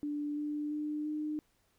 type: tone with pitch steps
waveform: sine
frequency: 293.7 / 296.9 / 300.2 / 303.5 Hz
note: D4 / D4 / D4 / D#4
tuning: 0 / +19 / +38 / -43 cents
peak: -33 dBFS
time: 0.03-1.39 s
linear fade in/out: 0 ms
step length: 340 ms
effects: pink hiss -73 dBFS RMS until 1.78 s